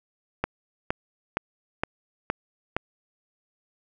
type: click train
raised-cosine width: 0.5 ms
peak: -9 dBFS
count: 6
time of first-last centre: 0.44-2.766 s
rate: 2.15 Hz
effects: none